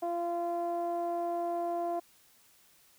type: tone with low-pass filter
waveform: sawtooth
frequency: 343.9 Hz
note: F4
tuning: 27 cents flat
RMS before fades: -33 dBFS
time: 0.02-2 s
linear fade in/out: 10 ms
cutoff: 780 Hz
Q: 7.9
effects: white hiss -63 dBFS RMS until 2.98 s